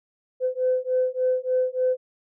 sine beating tone pair, 508 / 511.4 Hz, B4 / C5, +49 / -40 cents, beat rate 3.4 Hz, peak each -23 dBFS, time 0.4-1.97 s, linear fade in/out 50 ms, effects tanh soft clip ceiling -13 dBFS

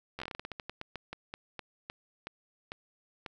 slowing click train, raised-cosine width 0.3 ms, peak -23 dBFS, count 22, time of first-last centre 0.19-3.262 s, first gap 12 ms, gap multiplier 1.21, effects none

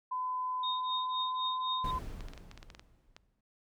sine tone with pitch glide, 1012 to 1022.6 Hz, B5 to C6, +42 to -40 cents, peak -32 dBFS, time 0.11-1.99 s, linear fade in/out 10 ms, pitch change +18 cents, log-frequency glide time 0.62-1.71 s
sine tone with tremolo, 3703 Hz, A#7, 12 cents flat, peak -32 dBFS, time 0.63-1.91 s, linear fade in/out 5 ms, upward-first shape triangle, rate 3.9 Hz, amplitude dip 100%
brown noise with exponential decay, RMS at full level -35 dBFS, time 1.84-3.41 s, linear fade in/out 5 ms, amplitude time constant 340 ms
clicks, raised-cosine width 0.2 ms, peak -31 dBFS, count 11, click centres 2.207 / 2.285 / 2.335 / 2.377 / 2.514 / 2.576 / 2.629 / 2.702 / 2.749 / 2.795 / 3.165 s
effects none

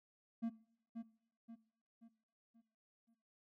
triangle tone with echo, 229 Hz, A#3, 31 cents flat, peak -34 dBFS, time 0.42-0.5 s, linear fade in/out 20 ms, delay 530 ms, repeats 5, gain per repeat -7 dB, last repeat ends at 3.15 s, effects noise-tail reverb RT60 0.7 s tail -20 dB re dry

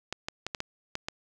clicks, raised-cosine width 0.2 ms, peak -15 dBFS, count 7, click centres 0.126 / 0.285 / 0.466 / 0.548 / 0.604 / 0.954 / 1.085 s, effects none

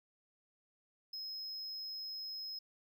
triangle tone, 5130 Hz, E8, 48 cents flat, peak -40 dBFS, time 1.13-2.59 s, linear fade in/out 5 ms, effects none

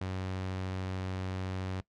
sawtooth tone, 93.6 Hz, F#2, 20 cents sharp, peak -30 dBFS, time 0.01-1.81 s, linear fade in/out 5 ms, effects noise-tail reverb RT60 0.1 s tail -20 dB re dry + low-pass 5000 Hz 12 dB/octave

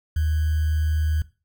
sine tone with sample-and-hold, 77.6 Hz, D#2, 4 cents flat, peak -19 dBFS, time 0.16-1.22 s, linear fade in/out 5 ms, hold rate 1575 Hz, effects noise-tail reverb RT60 0.3 s tail -17 dB re dry

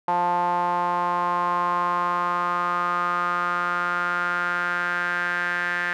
sawtooth tone with band-pass filter sweep, 175.9 Hz, F3, 13 cents sharp, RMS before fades -24 dBFS, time 0.08-5.93 s, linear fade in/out 0 ms, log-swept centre 880 to 1700 Hz, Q 6.1, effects none

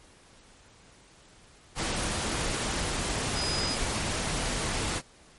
sine tone in noise, 4978 Hz, D#8, in tune, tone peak -31 dBFS, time 3.34-3.78 s, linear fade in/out 50 ms, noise pink, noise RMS -30 dBFS, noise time 1.75-5.02 s, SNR -4 dB, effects pink hiss -56 dBFS RMS until 5.38 s + MP3 48 kbps

